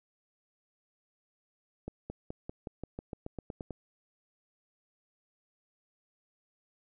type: accelerating click train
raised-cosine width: 2 ms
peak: -25 dBFS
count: 13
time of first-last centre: 1.88-3.707 s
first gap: 220 ms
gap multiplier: 0.93
effects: none